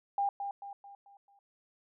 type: tone with echo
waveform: sine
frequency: 801 Hz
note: G5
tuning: 37 cents sharp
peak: -27 dBFS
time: 0.18-0.29 s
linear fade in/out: 2 ms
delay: 220 ms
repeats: 5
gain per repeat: -7 dB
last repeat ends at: 1.39 s
effects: none